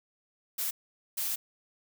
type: noise bursts at uneven times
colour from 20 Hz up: blue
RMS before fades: -32 dBFS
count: 2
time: 0.58-0.71 / 1.17-1.36 s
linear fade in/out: 10 ms
effects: none